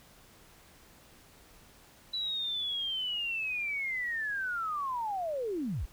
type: linear sweep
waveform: sine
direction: down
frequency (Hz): 3968 to 31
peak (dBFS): -31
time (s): 2.13-5.86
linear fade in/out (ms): 10
effects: pink hiss -58 dBFS RMS until 5.92 s